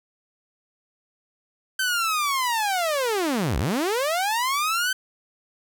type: linear two-way sweep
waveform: sawtooth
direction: down then up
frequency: 1551 to 52 to 1551 Hz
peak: -18 dBFS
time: 1.79-4.93 s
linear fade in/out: 5 ms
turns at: 3.58 s
effects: none